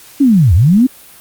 sine linear two-way sweep, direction down then up, 293.7 to 74.4 to 270.4 Hz, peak -5 dBFS, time 0.2-0.87 s, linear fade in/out 10 ms, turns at 0.54 s, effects white hiss -39 dBFS RMS until 1.2 s + Opus 48 kbps

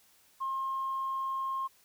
sine tone, 1068 Hz, C6, 35 cents sharp, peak -30 dBFS, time 0.4-1.68 s, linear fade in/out 20 ms, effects tanh soft clip ceiling -26 dBFS + white hiss -64 dBFS RMS until 1.84 s

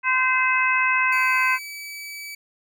harmonic tone, 515 Hz, C5, 28 cents flat, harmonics 2 / 3 / 4 / 5, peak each -23 / -23 / -23 / -23 dBFS, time 0.03-1.59 s, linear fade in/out 50 ms
sawtooth tone, 2295 Hz, D7, 40 cents flat, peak -30 dBFS, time 1.12-2.35 s, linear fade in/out 5 ms
effects none

